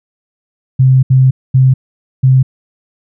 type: tone bursts at uneven times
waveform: sine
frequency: 130.81 Hz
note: C3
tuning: in tune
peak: -4 dBFS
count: 4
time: 0.79-1.03 / 1.1-1.31 / 1.54-1.74 / 2.23-2.43 s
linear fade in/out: 10 ms
effects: none